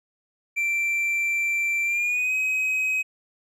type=tone with pitch glide; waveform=triangle; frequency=2349 to 2532 Hz; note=D7 to D#7; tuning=0 to +30 cents; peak=-20 dBFS; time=0.56-3.03 s; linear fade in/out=20 ms; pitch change=+130 cents; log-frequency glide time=1.84-2.34 s; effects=none